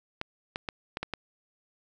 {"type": "clicks", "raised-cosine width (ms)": 0.3, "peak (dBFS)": -16, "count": 6, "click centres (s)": [0.214, 0.559, 0.688, 0.971, 1.03, 1.137], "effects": []}